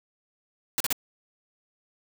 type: noise bursts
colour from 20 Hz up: white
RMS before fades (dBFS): -26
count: 3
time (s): 0.78-0.927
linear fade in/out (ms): 0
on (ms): 23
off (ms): 39
effects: none